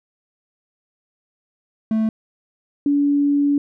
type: tone pair in turn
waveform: triangle / sine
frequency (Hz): 220 / 286.1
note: A3 / D4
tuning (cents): 0 / -45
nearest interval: perfect fourth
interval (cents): 455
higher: second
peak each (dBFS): -14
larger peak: neither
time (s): 1.91-2.09 / 2.86-3.58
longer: second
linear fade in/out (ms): 2
effects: none